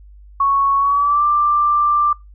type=tone with pitch glide; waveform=sine; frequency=1108.7 to 1181.4 Hz; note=C#6 to D6; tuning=0 to +10 cents; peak=-12 dBFS; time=0.4-2.13 s; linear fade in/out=5 ms; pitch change=+110 cents; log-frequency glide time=0.78-1.24 s; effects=noise-tail reverb RT60 0.2 s tail -22 dB re dry + added 50 Hz sine -39 dBFS peak until 2.34 s